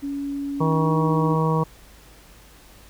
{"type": "tone with pitch glide", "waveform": "sine", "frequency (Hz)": [281.3, 303.2], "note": ["C#4", "D#4"], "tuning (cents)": [26, -45], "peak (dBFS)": -25, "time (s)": [0.02, 1.36], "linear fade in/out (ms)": 20, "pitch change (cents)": 129, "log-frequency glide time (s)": [0.72, 0.96]}
{"type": "harmonic tone", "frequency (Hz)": 159.2, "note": "D#3", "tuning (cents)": 40, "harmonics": [1, 2, 3, 4, 5, 6, 7], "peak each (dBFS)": [-20, -31, -25, -35, -35, -27, -28], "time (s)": [0.6, 1.64], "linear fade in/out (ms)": 10}
{"effects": ["added 50 Hz sine -50 dBFS peak until 2.89 s", "pink hiss -50 dBFS RMS until 2.89 s"]}